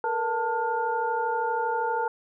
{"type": "tone cluster", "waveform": "sine", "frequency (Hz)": [443.5, 476.1, 890, 1420], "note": ["A4", "A#4", "A5", "F6"], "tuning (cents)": [14, 37, 20, 28], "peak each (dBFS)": [-35, -30, -26, -33], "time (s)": [0.04, 2.08], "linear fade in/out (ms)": 2, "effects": []}